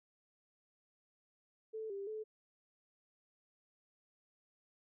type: tone with pitch steps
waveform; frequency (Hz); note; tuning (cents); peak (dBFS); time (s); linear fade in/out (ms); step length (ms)
sine; 439.4 / 396.4 / 433.2; A4 / G4 / A4; -2 / +19 / -27; -40; 1.73-2.24; 20; 170
effects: none